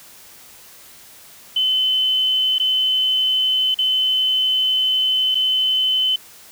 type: tone with dropouts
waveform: sine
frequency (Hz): 3044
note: F#7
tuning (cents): +48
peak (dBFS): -15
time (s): 1.56-6.16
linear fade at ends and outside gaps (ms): 5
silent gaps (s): 2.584-2.598 / 3.745-3.787 / 5.347-5.352
effects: white hiss -44 dBFS RMS until 6.51 s